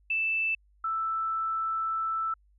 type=tone pair in turn; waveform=sine; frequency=2644 / 1322 Hz; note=E7 / E6; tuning=+5 / +5 cents; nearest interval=octave; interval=1200 cents; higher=first; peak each=-25 / -27 dBFS; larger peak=first; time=0.1-0.55 / 0.84-2.34 s; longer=second; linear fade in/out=5 ms; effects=added 50 Hz sine -60 dBFS peak until 2.58 s